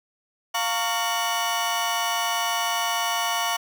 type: tone cluster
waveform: 30% pulse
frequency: 700 / 917 / 1120 / 2969 Hz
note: F5 / A#5 / C#6 / F#7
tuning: +4 / -29 / +18 / +5 cents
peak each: -26 dBFS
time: 0.54-3.57 s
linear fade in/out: 10 ms
effects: none